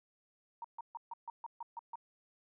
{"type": "tone bursts", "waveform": "sine", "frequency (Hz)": 932.3, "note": "A#5", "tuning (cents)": 0, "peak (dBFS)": -40, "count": 9, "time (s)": [0.62, 1.956], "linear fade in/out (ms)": 2, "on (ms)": 24, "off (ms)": 140, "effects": []}